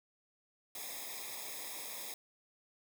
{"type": "noise with comb filter", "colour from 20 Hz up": "white", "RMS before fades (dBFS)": -44, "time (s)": [0.75, 2.14], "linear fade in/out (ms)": 2, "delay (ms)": 0.68, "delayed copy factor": -0.95, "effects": []}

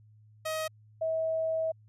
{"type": "tone pair in turn", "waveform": ["sawtooth", "sine"], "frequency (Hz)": [631, 644.3], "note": ["D#5", "E5"], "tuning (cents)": [24, -40], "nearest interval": "unison", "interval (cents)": 36, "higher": "second", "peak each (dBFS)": -27, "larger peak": "neither", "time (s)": [[0.45, 0.68], [1.01, 1.72]], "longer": "second", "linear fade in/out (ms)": 10, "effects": ["added 107 Hz sine -55 dBFS peak until 1.88 s", "resampled to 32000 Hz"]}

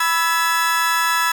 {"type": "chord", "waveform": "35% pulse", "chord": "E major", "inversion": "second", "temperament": "equal with one note detuned", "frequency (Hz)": [987.8, 1318.5, 1692.2], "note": ["B5", "E6", "G#6"], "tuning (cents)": [0, 0, 32], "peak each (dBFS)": -19, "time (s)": [0, 1.32], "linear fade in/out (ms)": 5, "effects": []}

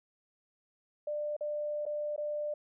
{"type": "tone with dropouts", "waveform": "sine", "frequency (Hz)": 595, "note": "D5", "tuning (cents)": 22, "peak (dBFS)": -32, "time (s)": [1.07, 2.54], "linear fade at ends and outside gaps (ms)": 5, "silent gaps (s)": [[1.366, 1.408], [1.854, 1.863], [2.163, 2.178]], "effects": []}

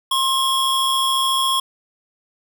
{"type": "tone pair together", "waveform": "square", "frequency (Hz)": [1063, 3323], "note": ["C6", "G#7"], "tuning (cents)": [27, 0], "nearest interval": "octave + minor sixth", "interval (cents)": 1973, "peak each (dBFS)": -20, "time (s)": [0.11, 1.6], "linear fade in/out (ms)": 5, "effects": []}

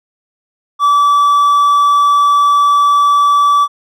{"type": "tone", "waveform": "triangle", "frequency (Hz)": 1154, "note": "D6", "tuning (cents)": -31, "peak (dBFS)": -5, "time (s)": [0.79, 3.68], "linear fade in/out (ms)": 50, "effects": []}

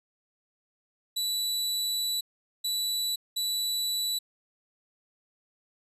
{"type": "tone bursts at uneven times", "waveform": "sawtooth", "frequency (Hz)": 3951, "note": "B7", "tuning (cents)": 0, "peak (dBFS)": -24, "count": 3, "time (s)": [[1.16, 2.21], [2.64, 3.16], [3.36, 4.19]], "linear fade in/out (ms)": 10, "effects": ["resampled to 32000 Hz"]}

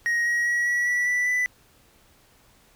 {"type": "tone with pitch steps", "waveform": "triangle", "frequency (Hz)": [1881, 1898.5, 1916.1, 1933.9, 1951.8, 1970, 1988.3], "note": ["A#6", "A#6", "A#6", "B6", "B6", "B6", "B6"], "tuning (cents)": [15, 31, 47, -37, -21, -5, 11], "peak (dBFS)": -19, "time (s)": [0.06, 1.46], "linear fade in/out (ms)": 0, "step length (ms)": 200, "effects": ["pink hiss -58 dBFS RMS until 2.75 s"]}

